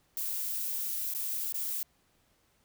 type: noise with dropouts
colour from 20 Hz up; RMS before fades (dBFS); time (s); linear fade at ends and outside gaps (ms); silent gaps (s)
violet; -34; 0.17-1.83; 1; 1.138-1.148 / 1.524-1.543
effects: pink hiss -70 dBFS RMS until 2.64 s